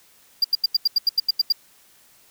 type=tone bursts; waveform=triangle; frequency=4787 Hz; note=D8; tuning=32 cents sharp; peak=-13 dBFS; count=11; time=0.42-1.524 s; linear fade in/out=5 ms; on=24 ms; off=84 ms; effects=white hiss -55 dBFS RMS until 2.3 s